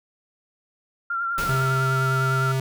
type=tone with vibrato; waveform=sine; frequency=1375 Hz; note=F6; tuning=27 cents flat; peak=-23 dBFS; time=1.1-2.52 s; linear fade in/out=5 ms; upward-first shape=triangle; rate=9.9 Hz; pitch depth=48 cents each way
type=noise with exponential decay; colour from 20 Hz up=pink; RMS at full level=-28 dBFS; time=1.38-2.3 s; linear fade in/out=0 ms; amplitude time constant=200 ms
type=tone; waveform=square; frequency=132.4 Hz; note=C3; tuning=21 cents sharp; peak=-22 dBFS; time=1.49-2.6 s; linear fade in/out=2 ms
effects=none